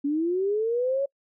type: linear sweep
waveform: sine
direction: up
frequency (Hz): 277.2 to 563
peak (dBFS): -22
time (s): 0.04-1.06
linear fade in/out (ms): 10
effects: noise-tail reverb RT60 0.1 s tail -25 dB re dry